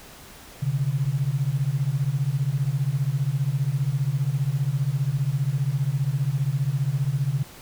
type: beating tone pair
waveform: sine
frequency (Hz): 130 / 145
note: C3 / D3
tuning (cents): -11 / -22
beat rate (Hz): 15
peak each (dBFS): -24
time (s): 0.62-7.43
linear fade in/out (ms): 10
effects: pink hiss -45 dBFS RMS until 7.61 s